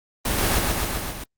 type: noise with echo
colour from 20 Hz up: pink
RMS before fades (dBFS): -23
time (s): 0.25-0.59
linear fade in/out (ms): 5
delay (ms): 130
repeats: 5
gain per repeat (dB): -2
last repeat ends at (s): 1.24
effects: Opus 24 kbps